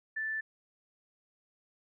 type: tone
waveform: sine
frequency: 1760 Hz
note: A6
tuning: in tune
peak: -32 dBFS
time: 0.16-0.41 s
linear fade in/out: 10 ms
effects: none